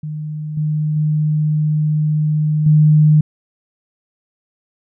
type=tone with level steps; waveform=sine; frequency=152.6 Hz; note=D#3; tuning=33 cents flat; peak=-22 / -15 / -13 / -7 dBFS; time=0.03-3.21 s; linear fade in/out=5 ms; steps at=0.57 / 0.96 / 2.66 s; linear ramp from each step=5 ms; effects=none